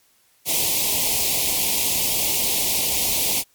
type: band-stop noise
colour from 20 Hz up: white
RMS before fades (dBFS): -21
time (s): 0.45-3.44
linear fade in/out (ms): 50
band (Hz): 960 to 2200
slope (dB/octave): 48
effects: white hiss -60 dBFS RMS until 3.54 s + MP3 96 kbps